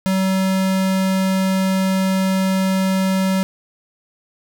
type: tone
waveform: square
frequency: 190 Hz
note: F#3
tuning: 46 cents sharp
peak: -16 dBFS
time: 0.06-3.43 s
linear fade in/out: 0 ms
effects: 8-bit